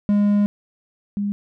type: tone pair in turn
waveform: triangle / sine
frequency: 205.1 / 203 Hz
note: G#3 / G#3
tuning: -21 / -39 cents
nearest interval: unison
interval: 18 cents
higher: first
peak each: -12 / -20 dBFS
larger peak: first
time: 0.09-0.46 / 1.17-1.32 s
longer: first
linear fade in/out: 0 ms
effects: none